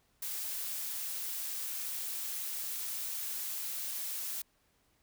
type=noise; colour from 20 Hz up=blue; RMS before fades=-38 dBFS; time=0.22-4.42 s; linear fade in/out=5 ms; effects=pink hiss -72 dBFS RMS until 5.02 s